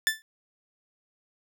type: tone with exponential decay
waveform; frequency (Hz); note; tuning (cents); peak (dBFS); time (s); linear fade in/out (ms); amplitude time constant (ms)
sawtooth; 1760; A6; 0; -15; 0.07-0.22; 0; 31
effects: none